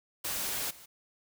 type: noise with level steps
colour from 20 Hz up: white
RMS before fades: -34 / -52 dBFS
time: 0.24-0.86 s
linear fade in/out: 10 ms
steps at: 0.7 s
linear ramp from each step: 10 ms
effects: none